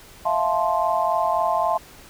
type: chord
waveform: sine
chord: F major seventh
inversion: third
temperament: just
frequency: 654.8 / 698.5 / 873.1 / 1047.7 Hz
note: E5 / F5 / A5 / C6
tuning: -12 / 0 / -14 / +2 cents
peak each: -24 dBFS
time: 0.25-1.78 s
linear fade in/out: 10 ms
effects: pink hiss -46 dBFS RMS until 2.09 s